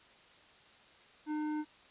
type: tone with hard clipping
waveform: triangle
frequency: 303.9 Hz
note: D#4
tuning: 41 cents flat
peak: -35 dBFS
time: 1.26-1.65 s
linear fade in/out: 50 ms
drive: 14 dB
effects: white hiss -60 dBFS RMS until 1.9 s + resampled to 8000 Hz